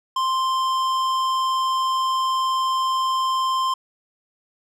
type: tone with tanh clipping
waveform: sine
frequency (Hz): 1046.5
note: C6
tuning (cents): 0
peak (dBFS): -21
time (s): 0.16-3.74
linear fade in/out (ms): 5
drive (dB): 14
effects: none